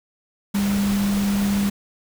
sine tone in noise, 200.8 Hz, G3, 42 cents sharp, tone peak -18 dBFS, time 0.54-1.7 s, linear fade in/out 10 ms, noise pink, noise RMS -30 dBFS, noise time 0.54-1.7 s, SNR +9 dB, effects none

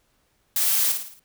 blue noise with echo, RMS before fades -22 dBFS, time 0.56-0.92 s, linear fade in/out 2 ms, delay 55 ms, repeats 5, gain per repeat -6 dB, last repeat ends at 1.195 s, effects pink hiss -67 dBFS RMS until 1.24 s

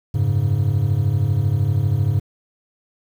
triangle chord, F# suspended second, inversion none, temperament equal with one note detuned, 91.01 / 103.83 / 138.59 Hz, F#2 / G#2 / C#3, -28 / 0 / 0 cents, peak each -22 / -16 / -19 dBFS, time 0.14-2.2 s, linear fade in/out 10 ms, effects 8-bit

